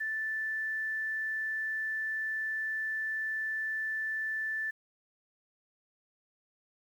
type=tone with quantisation; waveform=sine; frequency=1759 Hz; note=A6; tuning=1 cent flat; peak=-31 dBFS; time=0-4.71 s; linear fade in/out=10 ms; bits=10; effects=none